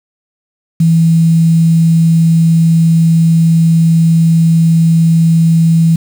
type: tone with quantisation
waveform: sine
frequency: 164.4 Hz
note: E3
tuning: 4 cents flat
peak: -5 dBFS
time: 0.8-5.96 s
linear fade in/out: 5 ms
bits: 5
effects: none